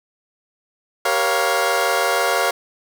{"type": "chord", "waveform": "20% pulse", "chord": "G half-diminished seventh", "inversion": "none", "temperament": "equal with one note detuned", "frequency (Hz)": [392, 474.3, 554.4, 698.5], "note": ["G4", "Bb4", "Db5", "F5"], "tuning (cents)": [0, 30, 0, 0], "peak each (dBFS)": [-21, -18, -17, -16], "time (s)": [1.05, 2.51], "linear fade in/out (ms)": 5, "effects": []}